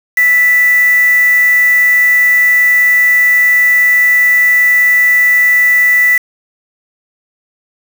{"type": "tone with quantisation", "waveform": "sine", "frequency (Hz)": 1975.5, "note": "B6", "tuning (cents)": 0, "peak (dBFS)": -6, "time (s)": [0.17, 6.18], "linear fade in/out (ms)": 5, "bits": 3, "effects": []}